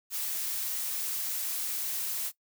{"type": "noise", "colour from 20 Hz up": "blue", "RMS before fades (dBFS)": -33, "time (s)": [0.1, 2.32], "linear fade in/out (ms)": 50, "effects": ["noise-tail reverb RT60 0.1 s tail -18 dB re dry"]}